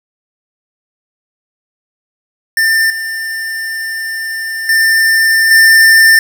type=tone with level steps; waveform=square; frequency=1794 Hz; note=A6; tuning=33 cents sharp; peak=-9 / -18 / -8 / -4 dBFS; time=2.57-6.19 s; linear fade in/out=2 ms; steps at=2.9 / 4.69 / 5.51 s; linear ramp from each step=2 ms; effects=7-bit